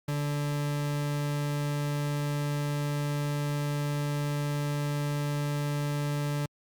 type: tone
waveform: 40% pulse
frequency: 145.7 Hz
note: D3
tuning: 13 cents flat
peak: -27 dBFS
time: 0.08-6.46 s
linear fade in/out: 5 ms
effects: Opus 48 kbps